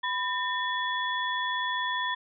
sine tone cluster, 996 / 1811 / 3408 Hz, B5 / A6 / G#7, +14 / +49 / +44 cents, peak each -30 / -31 / -34 dBFS, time 0.03-2.15 s, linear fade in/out 10 ms, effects none

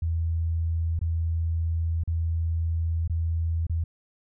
sine tone with dropouts, 82.41 Hz, E2, in tune, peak -23 dBFS, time 0.02-3.84 s, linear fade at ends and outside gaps 5 ms, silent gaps 0.992-1.013 / 2.037-2.075 / 3.077-3.097 / 3.668-3.696 s, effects none

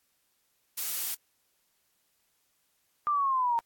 blue noise, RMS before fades -32 dBFS, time 0.77-1.15 s, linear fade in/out 10 ms
sine linear sweep, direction down, 1200 to 916 Hz, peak -24 dBFS, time 3.07-3.59 s, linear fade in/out 0 ms
effects white hiss -73 dBFS RMS until 3.65 s + AAC 64 kbps

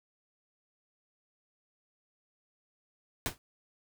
pink noise with exponential decay, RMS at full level -28 dBFS, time 3.26-3.38 s, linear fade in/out 0 ms, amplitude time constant 24 ms, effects none

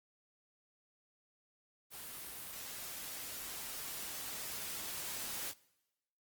white noise with level ramp, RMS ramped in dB -47 to -41 dBFS, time 1.9-5.54 s, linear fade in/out 50 ms, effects noise-tail reverb RT60 1.0 s tail -23 dB re dry + Opus 24 kbps

